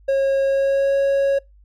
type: tone with pitch glide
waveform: triangle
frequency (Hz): 544 to 551.9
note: C#5 to C#5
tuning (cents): -33 to -8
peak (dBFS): -13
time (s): 0.08-1.39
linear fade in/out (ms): 10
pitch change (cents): +25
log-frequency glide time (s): 0.44-0.96
effects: noise-tail reverb RT60 0.2 s tail -25 dB re dry + added 50 Hz sine -47 dBFS peak until 1.64 s